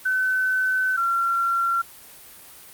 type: tone pair in turn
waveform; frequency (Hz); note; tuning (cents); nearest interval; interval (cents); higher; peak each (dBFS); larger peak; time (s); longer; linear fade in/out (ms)
sine; 1518 / 1369; F#6 / F6; +44 / -35; major second; 179; first; -19; neither; 0.05-0.97 / 0.97-1.82; first; 10
effects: white hiss -45 dBFS RMS until 2.73 s + Opus 32 kbps